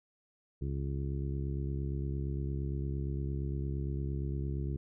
harmonic tone, 68.7 Hz, C#2, 15 cents flat, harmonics 1 / 2 / 3 / 4 / 5 / 6, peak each -35 / -36 / -45 / -47 / -44 / -49 dBFS, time 0.61-4.77 s, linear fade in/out 10 ms, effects none

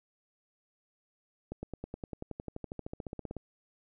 accelerating click train, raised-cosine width 2 ms, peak -25 dBFS, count 24, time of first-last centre 1.52-3.367 s, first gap 110 ms, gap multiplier 0.97, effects none

